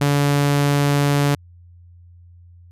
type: tone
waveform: sawtooth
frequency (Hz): 143.2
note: D3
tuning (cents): -43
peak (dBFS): -11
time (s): 0.01-1.35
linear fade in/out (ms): 5
effects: added 87 Hz sine -43 dBFS peak until 2.71 s + resampled to 32000 Hz